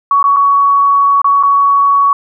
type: tone with dropouts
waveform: sine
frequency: 1122 Hz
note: C#6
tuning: 21 cents sharp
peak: -6 dBFS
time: 0.11-2.13 s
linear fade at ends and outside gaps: 2 ms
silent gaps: 0.228-0.24 / 0.363-0.367 / 1.217-1.244 / 1.428-1.434 s
effects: none